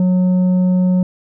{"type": "tone with tanh clipping", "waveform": "sine", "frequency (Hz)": 182.7, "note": "F#3", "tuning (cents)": -22, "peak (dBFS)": -12, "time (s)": [0, 1.03], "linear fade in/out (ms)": 2, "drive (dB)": 6, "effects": []}